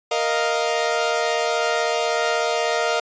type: chord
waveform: sawtooth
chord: Bb suspended fourth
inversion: none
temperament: equal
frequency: 466.2 / 622.3 / 698.5 Hz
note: Bb4 / Eb5 / F5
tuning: 0 / 0 / 0 cents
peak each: -20 dBFS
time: 0.11-3 s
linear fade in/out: 5 ms
effects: resampled to 16000 Hz